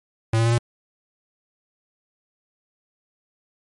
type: tone with pitch steps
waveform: square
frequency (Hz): 112.7 / 114.6 / 116.54 / 118.51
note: A2 / A#2 / A#2 / A#2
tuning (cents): +42 / -29 / 0 / +29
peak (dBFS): -17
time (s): 0.33-0.582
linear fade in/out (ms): 5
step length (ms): 63
effects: MP3 48 kbps